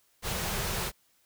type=band-stop noise; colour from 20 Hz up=pink; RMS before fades=-32 dBFS; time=0.22-0.92 s; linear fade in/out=50 ms; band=230 to 340 Hz; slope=96 dB/octave; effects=white hiss -68 dBFS RMS until 1.25 s